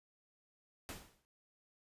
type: noise with exponential decay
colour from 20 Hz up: pink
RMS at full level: -43 dBFS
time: 0.89-1.25 s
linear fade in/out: 0 ms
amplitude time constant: 77 ms
effects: resampled to 32000 Hz